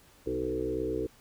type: harmonic tone with a mistuned harmonic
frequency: 62.7 Hz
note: B1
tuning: 27 cents sharp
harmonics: 1 / 2 / 4 / 5 / 6 / 7 / 8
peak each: -41 / -43 / -44 / -35 / -35 / -33 / -40 dBFS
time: 0.26-1.07 s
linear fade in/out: 10 ms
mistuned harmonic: 7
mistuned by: +22 cents
effects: pink hiss -59 dBFS RMS until 1.2 s